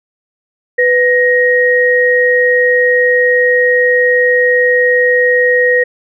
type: tone pair together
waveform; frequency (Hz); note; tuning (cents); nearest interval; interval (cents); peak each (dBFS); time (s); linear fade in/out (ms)
sine; 496.2 / 1877.5; B4 / A#6; +8 / +12; octave + major seventh; 2304; -10; 0.78-5.84; 10
effects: none